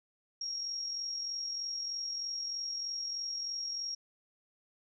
sine tone with amplitude modulation, 5588 Hz, F8, in tune, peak -33 dBFS, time 0.41-3.95 s, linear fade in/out 5 ms, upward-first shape sine, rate 43.2 Hz, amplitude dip 40%, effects none

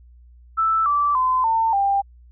sine tone with pitch steps, 1320 / 1162.5 / 1023.8 / 901.6 / 794 Hz, E6 / D6 / C6 / A5 / G5, +2 / -18 / -38 / +42 / +22 cents, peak -16 dBFS, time 0.57-2.02 s, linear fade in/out 20 ms, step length 290 ms, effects added 60 Hz sine -45 dBFS peak until 2.31 s

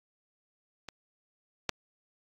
clicks, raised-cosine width 0.2 ms, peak -23 / -10 dBFS, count 2, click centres 0.887 / 1.693 s, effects AAC 48 kbps

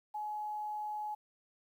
sine tone with quantisation, 845 Hz, G#5, 30 cents sharp, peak -36 dBFS, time 0.14-1.15 s, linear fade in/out 10 ms, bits 11, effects none

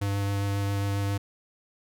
square tone with vibrato, 99.9 Hz, G2, 33 cents sharp, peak -26 dBFS, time 0.01-1.18 s, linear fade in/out 10 ms, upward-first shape sine, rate 7.4 Hz, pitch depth 10 cents each way, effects none

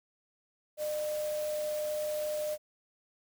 sine tone in noise, 605 Hz, D#5, 49 cents flat, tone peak -31 dBFS, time 0.77-2.58 s, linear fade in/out 50 ms, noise white, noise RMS -45 dBFS, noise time 0.77-2.58 s, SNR +11 dB, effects none

